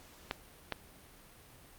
clicks, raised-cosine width 0.3 ms, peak -17 dBFS, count 2, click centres 0.311 / 0.723 s, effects pink hiss -57 dBFS RMS until 1.78 s + Opus 48 kbps

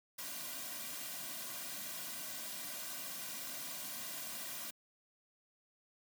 white noise with comb filter, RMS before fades -44 dBFS, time 0.18-4.71 s, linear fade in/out 10 ms, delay 2.3 ms, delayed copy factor -0.8, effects high-pass 150 Hz 12 dB/octave

